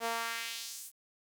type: tone with high-pass filter sweep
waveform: sawtooth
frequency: 230 Hz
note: A#3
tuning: 23 cents flat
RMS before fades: -38 dBFS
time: 0-0.92 s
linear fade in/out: 50 ms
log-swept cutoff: 540 to 11000 Hz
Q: 1.3
effects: 9-bit